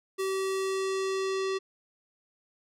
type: tone with low-pass filter sweep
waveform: square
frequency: 383.8 Hz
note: G4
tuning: 37 cents flat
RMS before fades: -30 dBFS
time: 0.18-1.59 s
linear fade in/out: 20 ms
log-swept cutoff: 12000 to 5200 Hz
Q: 1.2
effects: none